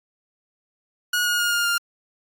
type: tone with pitch steps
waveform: sawtooth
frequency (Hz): 1451 / 1438.5 / 1426.1 / 1413.8 / 1401.6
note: F#6 / F#6 / F6 / F6 / F6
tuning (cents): -34 / -49 / +36 / +21 / +6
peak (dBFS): -16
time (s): 1.13-1.78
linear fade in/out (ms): 5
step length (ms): 130
effects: AAC 64 kbps